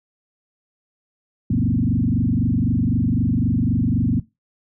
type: tone with frequency modulation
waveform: sine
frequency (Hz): 174.61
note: F3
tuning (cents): 0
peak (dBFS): -16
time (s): 1.5-4.2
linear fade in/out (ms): 5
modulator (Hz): 23.9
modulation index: 3.9
effects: noise-tail reverb RT60 0.2 s tail -19 dB re dry